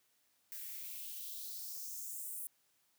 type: noise with high-pass filter sweep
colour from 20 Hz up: violet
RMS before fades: -45 dBFS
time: 0.52-2.47 s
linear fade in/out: 0 ms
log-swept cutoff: 1700 to 10000 Hz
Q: 2.9
effects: white hiss -75 dBFS RMS until 2.98 s + high-pass 80 Hz 12 dB/octave